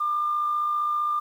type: tone with amplitude modulation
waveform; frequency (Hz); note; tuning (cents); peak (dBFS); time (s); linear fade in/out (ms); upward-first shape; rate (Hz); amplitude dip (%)
sine; 1199; D6; +36; -20; 0-1.2; 10; sine; 55.2; 35
effects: tanh soft clip ceiling -16 dBFS + 9-bit